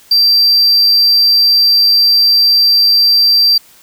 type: tone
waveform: triangle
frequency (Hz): 4701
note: D8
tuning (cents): +1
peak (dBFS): -5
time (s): 0.11-3.58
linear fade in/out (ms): 5
effects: white hiss -44 dBFS RMS until 3.82 s